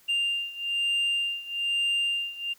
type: beating tone pair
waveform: sine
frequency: 2794 / 2795.1 Hz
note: F7 / F7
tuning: 0 / +1 cents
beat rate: 1.1 Hz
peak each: -25 / -27 dBFS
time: 0.08-2.54 s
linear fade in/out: 20 ms
effects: tanh soft clip ceiling -22 dBFS + white hiss -59 dBFS RMS until 2.58 s